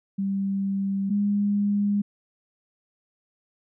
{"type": "tone pair in turn", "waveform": "sine", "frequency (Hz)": [196, 203.7], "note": ["G3", "G#3"], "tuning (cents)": [0, -33], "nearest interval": "minor second", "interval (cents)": 67, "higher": "second", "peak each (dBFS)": [-23, -20], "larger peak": "second", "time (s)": [[0.18, 1.1], [1.1, 2.02]], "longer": "neither", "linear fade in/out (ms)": 10, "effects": []}